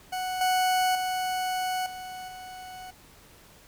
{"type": "tone with level steps", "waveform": "40% pulse", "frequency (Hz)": 740, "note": "F#5", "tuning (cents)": 0, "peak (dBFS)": [-28, -21, -26, -36, -39], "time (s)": [0.12, 2.91], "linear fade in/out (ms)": 10, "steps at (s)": [0.41, 0.95, 1.86, 2.28], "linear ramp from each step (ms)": 2, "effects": ["pink hiss -54 dBFS RMS until 3.67 s"]}